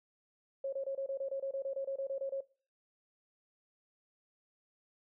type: tone bursts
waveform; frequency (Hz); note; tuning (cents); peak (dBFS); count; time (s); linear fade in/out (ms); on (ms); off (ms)
sine; 544; C#5; -33; -33; 16; 0.64-2.407; 5; 87; 25
effects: noise-tail reverb RT60 0.4 s tail -22 dB re dry